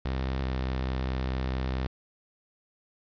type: tone pair in turn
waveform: sawtooth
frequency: 65.41 / 64.66 Hz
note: C2 / C2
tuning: 0 / -20 cents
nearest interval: unison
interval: 20 cents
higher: first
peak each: -24 dBFS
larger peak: neither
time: 0.05-0.4 / 0.4-1.87 s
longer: second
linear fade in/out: 5 ms
effects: resampled to 11025 Hz + 9-bit